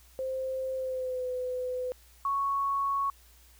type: tone with pitch glide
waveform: sine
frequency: 523.3 to 503.7 Hz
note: C5 to B4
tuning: 0 to +34 cents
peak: -30 dBFS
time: 0.19-1.92 s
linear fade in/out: 0 ms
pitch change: -66 cents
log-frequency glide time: 0.75-1.26 s
type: tone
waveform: sine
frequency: 1108.7 Hz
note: C#6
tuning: in tune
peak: -26 dBFS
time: 2.25-3.1 s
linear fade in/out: 2 ms
effects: added 60 Hz sine -57 dBFS peak until 3.59 s + white hiss -60 dBFS RMS until 3.59 s